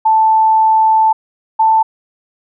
sine tone pair in turn, 880 / 884.5 Hz, A5 / A5, 0 / +9 cents, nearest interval unison, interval 9 cents, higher second, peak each -7 dBFS, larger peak neither, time 0.05-1.13 / 1.59-1.83 s, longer first, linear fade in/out 10 ms, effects none

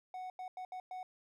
triangle tone bursts at uneven times, 740 Hz, F#5, in tune, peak -39 dBFS, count 5, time 0.14-0.3 / 0.39-0.48 / 0.57-0.65 / 0.72-0.8 / 0.91-1.03 s, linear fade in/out 2 ms, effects none

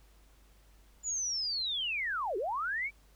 sine linear two-way sweep, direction down then up, 7040 to 352.4 to 2353 Hz, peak -31 dBFS, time 1.03-2.91 s, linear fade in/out 50 ms, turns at 2.37 s, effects added 50 Hz sine -59 dBFS peak until 3.15 s + pink hiss -66 dBFS RMS until 3.15 s

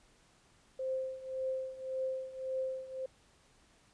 sine tone with tremolo, 523.3 Hz, C5, in tune, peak -31 dBFS, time 0.79-3.06 s, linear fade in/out 5 ms, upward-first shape triangle, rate 1.8 Hz, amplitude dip 85%, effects pink hiss -66 dBFS RMS until 3.93 s + resampled to 22050 Hz

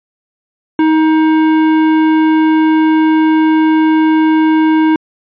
sine tone with hard clipping, 315 Hz, D#4, 21 cents sharp, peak -9 dBFS, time 0.79-4.96 s, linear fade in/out 2 ms, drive 13 dB, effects resampled to 11025 Hz

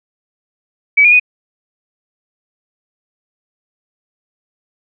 sine tone with pitch steps, 2284 / 2428 / 2482 Hz, D7 / D#7 / D#7, -49 / -43 / -5 cents, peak -5 dBFS, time 0.97-1.198 s, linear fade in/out 10 ms, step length 76 ms, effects none

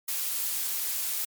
blue noise, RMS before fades -30 dBFS, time 0.08-1.25 s, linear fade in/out 5 ms, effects MP3 96 kbps

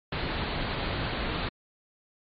pink low-pass noise, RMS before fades -31 dBFS, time 0.12-1.49 s, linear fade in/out 5 ms, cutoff 4400 Hz, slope 96 dB/octave, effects MP3 32 kbps

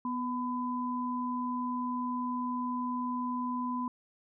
sine tone pair together, 246.9 / 1005 Hz, B3 / B5, 0 / +30 cents, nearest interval 2 octaves, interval 2430 cents, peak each -33 / -34 dBFS, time 0.05-3.88 s, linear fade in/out 2 ms, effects none

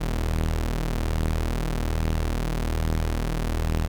sawtooth tone pair together, 40.15 / 79.1 Hz, E1 / D#2, -45 / +29 cents, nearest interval octave, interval 1174 cents, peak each -20 / -25 dBFS, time 0-3.88 s, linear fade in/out 20 ms, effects none

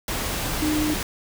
sine tone in noise, 304.2 Hz, D#4, 39 cents flat, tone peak -21 dBFS, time 0.62-0.94 s, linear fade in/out 2 ms, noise pink, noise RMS -27 dBFS, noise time 0.08-1.03 s, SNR +3 dB, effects none

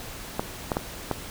clicks, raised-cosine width 1 ms, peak -10 dBFS, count 4, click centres 0.395 / 0.718 / 0.769 / 1.113 s, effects pink hiss -39 dBFS RMS until 1.3 s

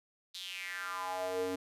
square tone with high-pass filter sweep, 92.5 Hz, F#2, in tune, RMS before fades -38 dBFS, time 0.34-1.56 s, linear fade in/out 10 ms, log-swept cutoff 4000 to 330 Hz, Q 5, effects resampled to 32000 Hz

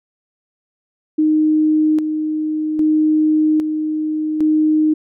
sine tone with tremolo, 309.1 Hz, D#4, 11 cents flat, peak -11 dBFS, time 1.18-4.94 s, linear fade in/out 10 ms, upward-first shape square, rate 0.62 Hz, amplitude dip 50%, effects none

